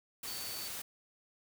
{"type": "tone in noise", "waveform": "sine", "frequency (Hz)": 4513, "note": "C#8", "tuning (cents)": 30, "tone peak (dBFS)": -44, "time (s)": [0.27, 0.68], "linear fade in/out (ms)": 5, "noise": "white", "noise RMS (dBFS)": -42, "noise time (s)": [0.23, 0.82], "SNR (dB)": -5, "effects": []}